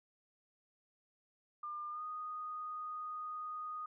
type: tone with pitch glide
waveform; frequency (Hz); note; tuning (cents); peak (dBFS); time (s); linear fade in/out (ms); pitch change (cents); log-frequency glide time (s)
sine; 1200 to 1238.7; D6 to D#6; +37 to -8; -40; 1.63-3.86; 5; +55; 1.9-2.03
effects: none